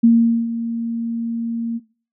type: tone with ADSR envelope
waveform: sine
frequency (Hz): 231.2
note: A#3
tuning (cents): -14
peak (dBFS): -7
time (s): 0.03-1.8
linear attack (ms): 12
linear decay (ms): 430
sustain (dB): -13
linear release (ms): 35
effects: noise-tail reverb RT60 0.4 s tail -21 dB re dry